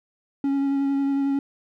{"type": "tone with vibrato", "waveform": "triangle", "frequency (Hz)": 276.8, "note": "C#4", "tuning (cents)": -2, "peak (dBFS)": -18, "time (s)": [0.44, 1.39], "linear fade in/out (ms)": 2, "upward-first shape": "sine", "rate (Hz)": 11, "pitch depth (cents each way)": 14, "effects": []}